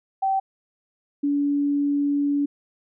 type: tone pair in turn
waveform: sine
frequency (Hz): 773 / 286.1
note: G5 / D4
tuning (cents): -24 / -45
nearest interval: octave + perfect fourth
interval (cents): 1721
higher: first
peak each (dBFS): -19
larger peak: neither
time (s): 0.22-0.4 / 1.23-2.46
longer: second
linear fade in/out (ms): 10
effects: none